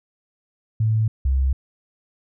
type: tone pair in turn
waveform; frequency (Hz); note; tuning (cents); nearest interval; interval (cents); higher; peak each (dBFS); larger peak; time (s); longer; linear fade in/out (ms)
sine; 110 / 66.35; A2 / C2; 0 / +25; major sixth; 875; first; -16; neither; 0.8-1.08 / 1.25-1.53; neither; 5
effects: none